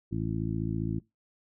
harmonic tone, 55 Hz, A1, in tune, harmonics 1 / 2 / 3 / 4 / 5 / 6, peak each -39 / -33 / -34 / -38 / -37 / -37 dBFS, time 0.11-1 s, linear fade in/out 20 ms, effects noise-tail reverb RT60 0.2 s tail -22 dB re dry

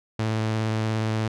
sawtooth tone with vibrato, 110 Hz, A2, in tune, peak -19 dBFS, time 0.19-1.28 s, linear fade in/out 5 ms, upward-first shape sine, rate 17 Hz, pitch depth 17 cents each way, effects low-pass 6000 Hz 12 dB/octave

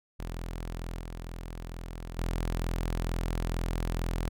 sawtooth tone with level steps, 42.2 Hz, E1, 41 cents sharp, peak -31 / -34 / -25 dBFS, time 0.19-4.29 s, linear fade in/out 10 ms, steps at 1 / 2.18 s, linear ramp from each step 10 ms, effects none

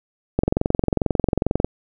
click train, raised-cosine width 2 ms, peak -4 dBFS, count 29, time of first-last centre 0.39-1.646 s, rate 22.3 Hz, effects none

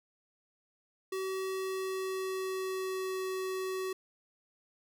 square tone with pitch glide, 380.1 to 376.4 Hz, F#4 to F#4, +47 to +30 cents, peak -34 dBFS, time 1.12-3.93 s, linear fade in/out 5 ms, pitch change -17 cents, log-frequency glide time 1.49-3.23 s, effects none

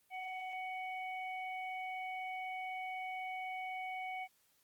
harmonic tone, 746 Hz, F#5, 14 cents sharp, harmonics 1 / 3 / 4, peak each -41 / -44 / -58 dBFS, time 0.1-4.28 s, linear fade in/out 50 ms, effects white hiss -73 dBFS RMS until 4.63 s + Opus 32 kbps

